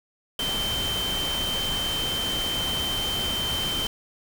sine tone in noise, 3108 Hz, G7, 16 cents flat, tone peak -26 dBFS, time 0.39-3.87 s, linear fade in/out 2 ms, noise pink, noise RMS -31 dBFS, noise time 0.39-3.87 s, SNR +2 dB, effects none

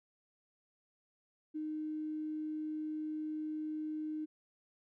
triangle tone with tanh clipping, 308.5 Hz, D#4, 15 cents flat, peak -36 dBFS, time 1.54-4.26 s, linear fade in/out 20 ms, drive 3 dB, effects none

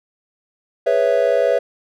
triangle chord, C# minor seventh, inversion second, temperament equal, 415.3 / 493.9 / 554.4 / 659.3 Hz, G#4 / B4 / C#5 / E5, 0 / 0 / 0 / 0 cents, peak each -22 / -16 / -16 / -17 dBFS, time 0.86-1.59 s, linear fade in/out 10 ms, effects none

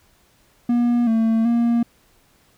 triangle tone with pitch steps, 239.6 / 224.9 / 235.1 Hz, A#3 / A3 / A#3, +48 / +38 / +15 cents, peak -13 dBFS, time 0.69-1.83 s, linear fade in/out 5 ms, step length 380 ms, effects pink hiss -58 dBFS RMS until 2.57 s

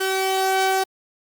sawtooth tone pair together, 381.6 / 764 Hz, G4 / G5, -47 / -45 cents, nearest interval octave, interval 1202 cents, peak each -18 dBFS, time 0-0.84 s, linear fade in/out 10 ms, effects Opus 32 kbps

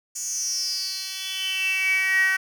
10% pulse tone with high-pass filter sweep, 380 Hz, F#4, 46 cents sharp, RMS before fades -25 dBFS, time 0.15-2.37 s, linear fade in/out 10 ms, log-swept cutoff 7100 to 1700 Hz, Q 9.7, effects none

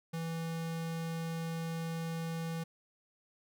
square tone, 164.6 Hz, E3, 2 cents flat, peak -36 dBFS, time 0.13-2.64 s, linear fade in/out 10 ms, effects none

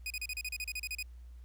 sawtooth tone bursts, 2488 Hz, D#7, 1 cent flat, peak -32 dBFS, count 13, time 0.06-1.027 s, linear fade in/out 2 ms, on 43 ms, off 34 ms, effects added 60 Hz sine -47 dBFS peak until 1.44 s + pink hiss -72 dBFS RMS until 1.44 s

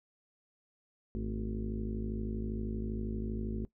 harmonic tone with a mistuned harmonic, 52.6 Hz, G#1, 23 cents sharp, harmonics 1 / 2 / 3 / 4 / 5 / 6 / 7 / 8 / 9, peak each -37 / -42 / -48 / -38 / -47 / -51 / -43 / -52 / -56 dBFS, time 1.15-3.65 s, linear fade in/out 0 ms, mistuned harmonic 4, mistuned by +82 cents, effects noise-tail reverb RT60 0.1 s tail -18 dB re dry

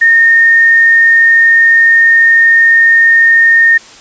sine tone, 1833 Hz, A#6, 30 cents flat, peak -3 dBFS, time 0.01-3.78 s, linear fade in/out 10 ms, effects white hiss -35 dBFS RMS until 4 s + resampled to 16000 Hz

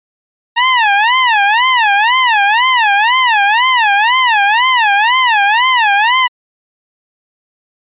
20% pulse tone with vibrato, 912 Hz, A#5, 38 cents flat, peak -3 dBFS, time 0.56-6.28 s, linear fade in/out 20 ms, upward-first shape sine, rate 2 Hz, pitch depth 230 cents each way, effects resampled to 8000 Hz

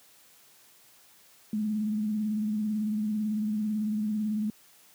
sine tone with vibrato, 213 Hz, G#3, 44 cents sharp, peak -26 dBFS, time 1.53-4.5 s, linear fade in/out 2 ms, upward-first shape sine, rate 18 Hz, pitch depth 45 cents each way, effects white hiss -58 dBFS RMS until 4.94 s + high-pass 100 Hz 12 dB/octave

